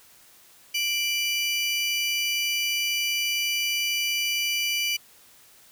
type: tone pair together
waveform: 30% pulse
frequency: 2349 / 2960 Hz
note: D7 / F#7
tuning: 0 / 0 cents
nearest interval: major third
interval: 400 cents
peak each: -24 dBFS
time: 0.74-4.97 s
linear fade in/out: 10 ms
effects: white hiss -54 dBFS RMS until 5.71 s